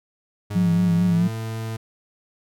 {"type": "tone with pitch glide", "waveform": "40% pulse", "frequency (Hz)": [103.2, 111.89], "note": ["G#2", "A2"], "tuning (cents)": [-10, 29], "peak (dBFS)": -26, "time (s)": [0.5, 1.77], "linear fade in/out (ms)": 10, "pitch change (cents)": 139, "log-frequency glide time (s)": [1.1, 1.26]}
{"type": "tone with vibrato", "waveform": "sine", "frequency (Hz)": 174.7, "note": "F3", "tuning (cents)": 1, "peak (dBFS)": -16, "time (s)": [0.55, 1.28], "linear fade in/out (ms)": 10, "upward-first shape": "sine", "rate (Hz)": 4.5, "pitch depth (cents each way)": 57}
{"effects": []}